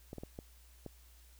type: clicks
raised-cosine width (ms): 2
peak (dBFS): -30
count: 5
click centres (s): 0.131 / 0.183 / 0.235 / 0.389 / 0.863
effects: added 60 Hz sine -58 dBFS peak until 1.39 s + white hiss -65 dBFS RMS until 1.39 s